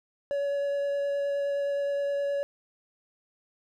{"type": "tone with vibrato", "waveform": "triangle", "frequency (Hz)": 565, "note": "C#5", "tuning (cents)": 33, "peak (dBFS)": -24, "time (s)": [0.31, 2.43], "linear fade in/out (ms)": 0, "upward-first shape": "sine", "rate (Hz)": 9.6, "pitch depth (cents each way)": 9, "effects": []}